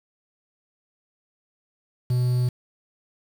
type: tone with quantisation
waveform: triangle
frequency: 124.4 Hz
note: B2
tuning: 13 cents sharp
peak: -17 dBFS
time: 2.1-2.49 s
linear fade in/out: 5 ms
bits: 7
effects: none

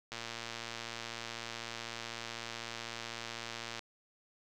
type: click train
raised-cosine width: 0.2 ms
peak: -23 dBFS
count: 427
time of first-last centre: 0.12-3.792 s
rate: 116 Hz
effects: none

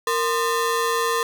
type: ring-modulated tone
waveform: 30% pulse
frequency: 753 Hz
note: F#5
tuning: 30 cents sharp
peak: -14 dBFS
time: 0.07-1.23 s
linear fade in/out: 2 ms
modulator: 289 Hz
effects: none

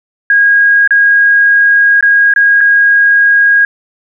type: tone with dropouts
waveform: sine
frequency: 1637 Hz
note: G#6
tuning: 25 cents flat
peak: -4 dBFS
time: 0.3-3.65 s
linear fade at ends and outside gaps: 2 ms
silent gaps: 0.876-0.907 / 2.009-2.026 / 2.338-2.361 / 2.607-2.61 s
effects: none

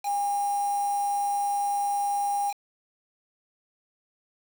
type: tone with quantisation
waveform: sine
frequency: 811 Hz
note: G#5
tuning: 41 cents flat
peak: -24 dBFS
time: 0.03-2.54 s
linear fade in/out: 50 ms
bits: 6
effects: none

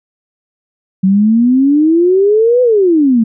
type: exponential two-way sweep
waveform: sine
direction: up then down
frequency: 185.8 to 507 to 217.1 Hz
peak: -6 dBFS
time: 1.03-3.24 s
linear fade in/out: 10 ms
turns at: 2.62 s
effects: none

